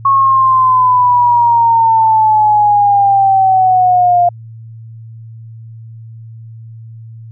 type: exponential sweep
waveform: sine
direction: down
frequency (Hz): 1100 to 698.5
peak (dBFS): -6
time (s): 0.05-4.29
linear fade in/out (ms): 5
effects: added 113 Hz sine -29 dBFS peak until 7.31 s